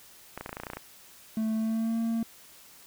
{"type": "clicks", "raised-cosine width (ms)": 0.5, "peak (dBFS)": -21, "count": 12, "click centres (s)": [0.376, 0.41, 0.461, 0.493, 0.529, 0.569, 0.6, 0.635, 0.668, 0.701, 0.734, 0.77]}
{"type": "tone with pitch glide", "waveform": "triangle", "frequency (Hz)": [220, 228], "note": ["A3", "A#3"], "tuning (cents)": [0, -38], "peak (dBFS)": -24, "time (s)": [1.37, 2.23], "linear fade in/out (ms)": 2, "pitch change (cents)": 62, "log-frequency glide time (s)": [1.56, 1.98]}
{"effects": ["white hiss -53 dBFS RMS until 2.86 s"]}